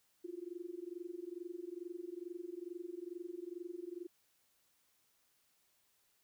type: tone with amplitude modulation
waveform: sine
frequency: 350 Hz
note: F4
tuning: 4 cents sharp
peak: -39 dBFS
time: 0.24-4.07 s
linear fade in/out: 10 ms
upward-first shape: sine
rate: 22.3 Hz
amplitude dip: 95%
effects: white hiss -75 dBFS RMS until 6.23 s